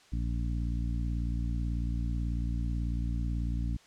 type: harmonic tone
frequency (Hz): 58.2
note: A#1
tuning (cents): -2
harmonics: 1 / 2 / 3 / 4 / 5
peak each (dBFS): -30 / -36 / -40 / -42 / -44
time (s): 0.12-3.77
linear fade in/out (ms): 10
effects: white hiss -59 dBFS RMS until 3.86 s + low-pass 6000 Hz 12 dB/octave